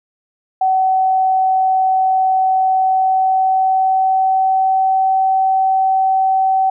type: tone with pitch glide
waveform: sine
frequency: 757 to 764 Hz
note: F#5 to G5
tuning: +39 to -45 cents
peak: -11 dBFS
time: 0.61-6.7 s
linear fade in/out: 5 ms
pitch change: +16 cents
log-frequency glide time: 2.73-5.14 s
effects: none